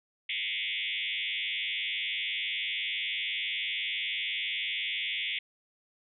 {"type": "tone with frequency modulation", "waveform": "sine", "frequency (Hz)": 2794, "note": "F7", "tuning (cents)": 0, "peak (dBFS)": -30, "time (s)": [0.29, 5.39], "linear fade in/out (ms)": 5, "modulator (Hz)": 100, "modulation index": 7.4, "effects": []}